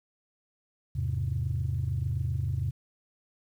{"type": "chord", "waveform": "sine", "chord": "E augmented", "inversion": "none", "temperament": "equal", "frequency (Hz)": [82.41, 103.83, 130.81], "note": ["E2", "G#2", "B#2"], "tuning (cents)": [0, 0, 0], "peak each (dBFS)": [-31, -31, -30], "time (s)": [0.95, 2.71], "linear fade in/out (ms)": 10, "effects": ["tanh soft clip ceiling -20 dBFS", "10-bit"]}